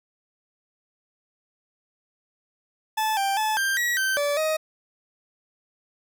40% pulse tone with pitch steps, 870 / 787 / 865 / 1583 / 1919 / 1551 / 578 / 627 Hz, A5 / G5 / A5 / G6 / A#6 / G6 / D5 / D#5, -20 / +7 / -30 / +17 / +50 / -19 / -28 / +13 cents, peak -21 dBFS, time 2.97-4.57 s, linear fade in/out 10 ms, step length 200 ms, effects none

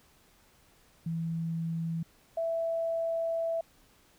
sine tone pair in turn, 164.81 / 661.5 Hz, E3 / E5, 0 / +6 cents, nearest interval 2 octaves, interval 2406 cents, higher second, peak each -30 / -28 dBFS, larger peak second, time 1.06-2.03 / 2.37-3.61 s, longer second, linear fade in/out 5 ms, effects pink hiss -63 dBFS RMS until 4.18 s

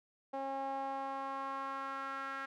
sawtooth tone with band-pass filter sweep, 271.3 Hz, C#4, 37 cents flat, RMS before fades -40 dBFS, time 0.33-2.46 s, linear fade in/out 10 ms, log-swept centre 710 to 1500 Hz, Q 3.7, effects none

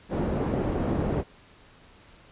white low-pass noise, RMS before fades -27 dBFS, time 0.09-1.24 s, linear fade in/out 50 ms, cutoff 390 Hz, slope 12 dB/octave, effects pink hiss -54 dBFS RMS until 2.31 s + resampled to 8000 Hz

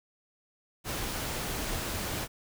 pink noise, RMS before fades -34 dBFS, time 0.84-2.28 s, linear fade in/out 50 ms, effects none

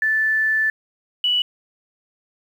sine tone pair in turn, 1755 / 2952 Hz, A6 / F#7, -5 / -5 cents, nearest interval major sixth, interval 900 cents, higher second, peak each -16 dBFS, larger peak neither, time 0.02-0.7 / 1.24-1.42 s, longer first, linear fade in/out 2 ms, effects 8-bit

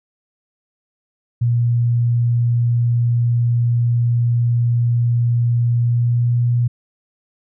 sine tone with pitch glide, 119.1 to 120.48 Hz, A#2 to B2, +38 to -42 cents, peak -13 dBFS, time 1.41-6.68 s, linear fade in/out 10 ms, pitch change +20 cents, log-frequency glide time 5.78-6.41 s, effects none

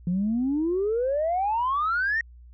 sine exponential sweep, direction up, 170.6 to 1884 Hz, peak -21 dBFS, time 0.07-2.21 s, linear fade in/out 2 ms, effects tanh soft clip ceiling -18 dBFS + added 60 Hz sine -45 dBFS peak until 2.53 s

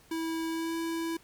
square tone with pitch glide, 326.1 to 330.1 Hz, E4 to E4, -19 to +2 cents, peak -31 dBFS, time 0.11-1.17 s, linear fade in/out 5 ms, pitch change +21 cents, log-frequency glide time 0.49-0.75 s, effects pink hiss -59 dBFS RMS until 1.23 s + MP3 96 kbps

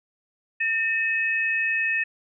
sine tone pair together, 1811.4 / 2560 Hz, A6 / D#7, +50 / +49 cents, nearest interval tritone, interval 599 cents, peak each -24 dBFS, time 0.6-2.04 s, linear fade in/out 10 ms, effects none

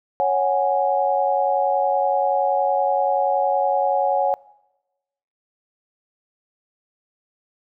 sine chord, C# suspended fourth, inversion none, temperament equal, 554.4 / 740 / 830.6 Hz, C#5 / F#5 / G#5, 0 / 0 / 0 cents, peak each -21 dBFS, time 0.2-4.34 s, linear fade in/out 0 ms, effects noise-tail reverb RT60 1.0 s tail -23 dB re dry

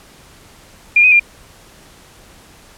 sine tone with pitch steps, 2408 / 2504 / 2401 Hz, D7 / D#7 / D7, +43 / +10 / +38 cents, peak -6 dBFS, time 0.96-1.197 s, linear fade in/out 5 ms, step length 79 ms, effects pink hiss -44 dBFS RMS until 2.77 s + low-pass 12000 Hz 12 dB/octave

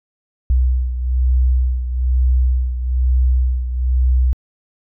sine beating tone pair, 62.9 / 64 Hz, B1 / C2, +32 / -38 cents, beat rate 1.1 Hz, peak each -13 / -19 dBFS, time 0.5-4.33 s, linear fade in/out 0 ms, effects tanh soft clip ceiling -6 dBFS

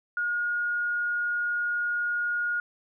sine tone, 1434 Hz, F6, 45 cents sharp, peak -25 dBFS, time 0.17-2.6 s, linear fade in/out 2 ms, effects none

